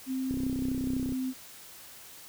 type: tone with pitch glide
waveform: sine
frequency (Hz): 261.6 to 258.9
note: C4 to C4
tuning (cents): 0 to -18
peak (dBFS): -29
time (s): 0.06-1.34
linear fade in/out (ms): 50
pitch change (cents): -18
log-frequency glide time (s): 0.37-1.07
type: click train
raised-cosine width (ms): 3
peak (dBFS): -23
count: 27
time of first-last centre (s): 0.31-1.123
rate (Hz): 32
effects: white hiss -49 dBFS RMS until 2.28 s